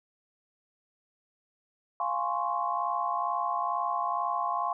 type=chord; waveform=sine; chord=Db major seventh; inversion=first; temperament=equal; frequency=698.5 / 830.6 / 1046.5 / 1108.7 Hz; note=F5 / Ab5 / C6 / Db6; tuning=0 / 0 / 0 / 0 cents; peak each=-33 / -34 / -31 / -33 dBFS; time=2-4.73 s; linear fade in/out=2 ms; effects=none